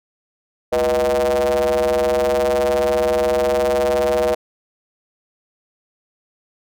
square ring-modulated tone, 68.3 Hz, C#2, 25 cents flat, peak -13 dBFS, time 0.72-4.35 s, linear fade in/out 10 ms, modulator 556 Hz, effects none

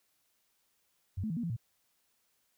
sine tone with pitch steps, 94.3 / 217.3 / 163 / 236.7 / 169.2 / 115.4 Hz, F#2 / A3 / E3 / A#3 / E3 / A#2, +33 / -21 / -19 / +27 / +45 / -17 cents, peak -32 dBFS, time 1.17-1.566 s, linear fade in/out 10 ms, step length 66 ms, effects white hiss -75 dBFS RMS until 2.57 s

